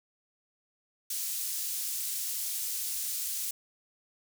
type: high-pass noise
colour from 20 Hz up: pink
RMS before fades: -34 dBFS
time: 1.1-3.51 s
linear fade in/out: 5 ms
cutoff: 7000 Hz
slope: 12 dB/octave
effects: none